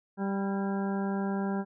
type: harmonic tone with a mistuned harmonic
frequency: 196.5 Hz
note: G3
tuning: 4 cents sharp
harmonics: 1 / 2 / 3 / 4 / 5 / 7 / 8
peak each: -29 / -36 / -42 / -39 / -43 / -45 / -46 dBFS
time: 0.17-1.65 s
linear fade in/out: 50 ms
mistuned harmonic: 8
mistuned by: +43 cents
effects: none